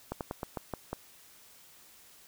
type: slowing click train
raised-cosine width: 1 ms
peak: -20 dBFS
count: 7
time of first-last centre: 0.12-0.93 s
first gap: 88 ms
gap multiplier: 1.17
effects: white hiss -57 dBFS RMS until 2.27 s